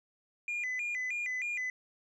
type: tone with vibrato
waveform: sine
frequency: 2205 Hz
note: C#7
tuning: 10 cents flat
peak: -30 dBFS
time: 0.48-1.7 s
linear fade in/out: 2 ms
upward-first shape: square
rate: 3.2 Hz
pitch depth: 160 cents each way
effects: tanh soft clip ceiling -31 dBFS